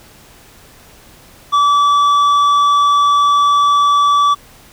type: tone with tanh clipping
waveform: sine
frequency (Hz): 1153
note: D6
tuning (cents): -32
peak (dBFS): -10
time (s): 1.52-4.35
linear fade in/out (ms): 20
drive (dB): 8
effects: pink hiss -43 dBFS RMS until 4.72 s